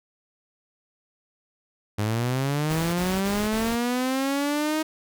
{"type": "linear sweep", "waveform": "sawtooth", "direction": "up", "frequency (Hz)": [101.7, 315.2], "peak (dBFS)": -19, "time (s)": [1.98, 4.83], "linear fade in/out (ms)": 10}
{"type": "noise bursts", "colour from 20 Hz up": "pink", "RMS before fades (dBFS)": -34, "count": 4, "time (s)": [2.69, 3.762], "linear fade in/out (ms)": 20, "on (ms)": 250, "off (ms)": 24}
{"effects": []}